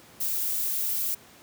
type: noise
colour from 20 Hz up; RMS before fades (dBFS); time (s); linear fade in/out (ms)
violet; -28; 0.2-1.15; 10
effects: pink hiss -52 dBFS RMS until 1.42 s + high-pass 100 Hz 12 dB/octave